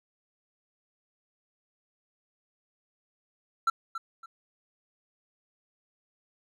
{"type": "tone with echo", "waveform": "triangle", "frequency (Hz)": 1344, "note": "E6", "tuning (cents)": 33, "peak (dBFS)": -19, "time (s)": [3.67, 3.7], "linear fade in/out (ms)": 5, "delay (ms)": 280, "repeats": 2, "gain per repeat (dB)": -11, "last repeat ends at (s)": 4.26, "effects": []}